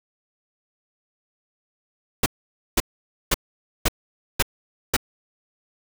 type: noise bursts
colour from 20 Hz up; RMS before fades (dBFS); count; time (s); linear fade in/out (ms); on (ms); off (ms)
pink; -18; 6; 2.23-4.966; 5; 31; 510
effects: none